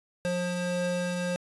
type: tone pair together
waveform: square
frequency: 178.22 / 533 Hz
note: F3 / C5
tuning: +35 / +32 cents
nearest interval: octave + perfect fifth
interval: 1897 cents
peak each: -31 / -31 dBFS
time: 0.25-1.36 s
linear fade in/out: 0 ms
effects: resampled to 24000 Hz